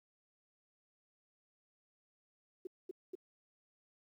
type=tone bursts; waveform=sine; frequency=370 Hz; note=F#4; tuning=in tune; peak=-40 dBFS; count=3; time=2.65-3.153 s; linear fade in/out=5 ms; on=21 ms; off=220 ms; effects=12-bit